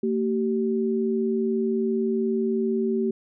sine tone pair together, 227 / 384.3 Hz, A#3 / G4, -46 / -34 cents, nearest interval major sixth, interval 912 cents, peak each -24 dBFS, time 0.03-3.11 s, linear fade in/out 5 ms, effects none

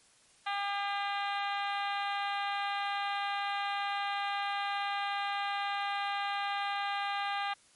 harmonic tone, 402.1 Hz, G4, 44 cents sharp, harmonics 2 / 3 / 4 / 5 / 6 / 7 / 8 / 9 / 10, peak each -34 / -38 / -40 / -42 / -44 / -45 / -46 / -47 / -48 dBFS, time 0.46-7.54 s, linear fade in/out 10 ms, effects white hiss -63 dBFS RMS until 7.75 s + MP3 48 kbps

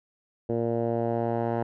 10% pulse tone with low-pass filter sweep, 116.54 Hz, A#2, in tune, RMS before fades -27 dBFS, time 0.49-1.63 s, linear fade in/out 5 ms, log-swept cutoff 480 to 1000 Hz, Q 1.8, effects none

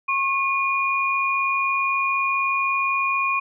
sine tone pair together, 1086.5 / 2439 Hz, C#6 / D#7, -35 / -35 cents, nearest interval octave + major second, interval 1400 cents, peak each -22 dBFS, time 0.08-3.4 s, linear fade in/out 10 ms, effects none

